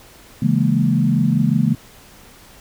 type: chord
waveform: sine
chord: A# half-diminished seventh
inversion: first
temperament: equal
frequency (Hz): 138.59 / 164.81 / 207.7 / 233.1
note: C#3 / E3 / G#3 / A#3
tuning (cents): 0 / 0 / 0 / 0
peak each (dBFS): -19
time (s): 0.42-1.75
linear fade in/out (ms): 5
effects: pink hiss -45 dBFS RMS until 2.6 s